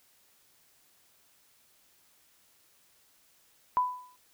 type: tone with exponential decay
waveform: sine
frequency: 997 Hz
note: B5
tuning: 16 cents sharp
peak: -20 dBFS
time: 3.77-4.16 s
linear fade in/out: 0 ms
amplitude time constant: 83 ms
effects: white hiss -65 dBFS RMS until 4.33 s